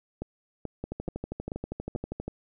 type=two click trains; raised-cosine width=2 ms; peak=-20 / -20 dBFS; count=5 / 19; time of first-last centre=0.22-1.952 / 0.84-2.28 s; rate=2.31 / 12.5 Hz; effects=none